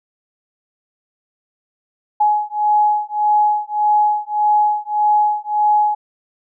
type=beating tone pair; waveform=sine; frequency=840 / 841.7 Hz; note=G#5 / G#5; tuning=+19 / +23 cents; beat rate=1.7 Hz; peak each=-16 dBFS; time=2.2-5.95 s; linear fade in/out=10 ms; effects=none